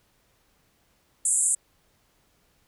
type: band-pass noise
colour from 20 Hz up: pink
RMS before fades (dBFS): -23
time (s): 1.25-1.55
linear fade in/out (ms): 5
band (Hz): 7400 to 10000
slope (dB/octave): 96
effects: pink hiss -66 dBFS RMS until 2.67 s